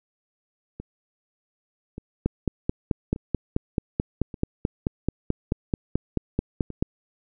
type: two click trains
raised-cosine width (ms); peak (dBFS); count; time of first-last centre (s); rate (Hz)
3; -22 / -9; 6 / 22; 0.8-6.703 / 2.26-6.825; 0.847 / 4.6
effects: none